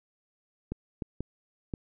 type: clicks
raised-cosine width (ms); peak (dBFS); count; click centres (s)
3; -20; 4; 0.72 / 1.022 / 1.206 / 1.738
effects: none